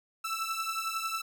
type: beating tone pair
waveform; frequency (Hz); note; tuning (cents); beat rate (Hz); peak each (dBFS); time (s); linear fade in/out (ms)
sawtooth; 1318.5 / 1329.5; E6 / E6; 0 / +14; 11; -31; 0.24-1.22; 10
effects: none